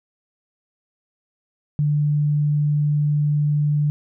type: tone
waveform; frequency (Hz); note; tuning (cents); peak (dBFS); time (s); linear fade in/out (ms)
sine; 147.9; D3; +13; -16; 1.79-3.9; 0
effects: none